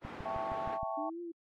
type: band-pass noise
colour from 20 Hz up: pink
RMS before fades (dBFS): -46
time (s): 0.01-0.79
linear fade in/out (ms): 50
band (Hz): 230 to 1600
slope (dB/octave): 12
type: click train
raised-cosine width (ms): 5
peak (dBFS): -31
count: 6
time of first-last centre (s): 0.05-0.831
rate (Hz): 6.4
type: chord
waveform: sine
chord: A dominant seventh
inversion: second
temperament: equal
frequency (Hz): 659.3 / 784 / 880 / 1108.7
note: E5 / G5 / A5 / C#6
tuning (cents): 0 / 0 / 0 / 0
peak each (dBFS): -38 / -40 / -41 / -41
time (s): 0.25-1.1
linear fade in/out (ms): 10
type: exponential two-way sweep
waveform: sine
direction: up then down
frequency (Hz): 293.5 to 350 to 329.9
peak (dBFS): -39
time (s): 0.97-1.32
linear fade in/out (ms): 10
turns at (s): 1.21
effects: AAC 48 kbps